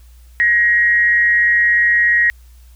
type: tone with frequency modulation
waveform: sine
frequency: 1893 Hz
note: A#6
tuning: 26 cents sharp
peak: -10 dBFS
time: 0.4-2.3 s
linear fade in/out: 0 ms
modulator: 209 Hz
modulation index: 0.39
effects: added 60 Hz sine -40 dBFS peak until 2.75 s + white hiss -55 dBFS RMS until 2.75 s